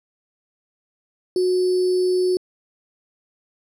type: tone with sample-and-hold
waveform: sine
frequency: 366.1 Hz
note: F#4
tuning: 18 cents flat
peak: -16 dBFS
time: 1.36-2.37 s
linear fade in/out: 2 ms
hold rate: 4900 Hz
effects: low-pass 10000 Hz 12 dB/octave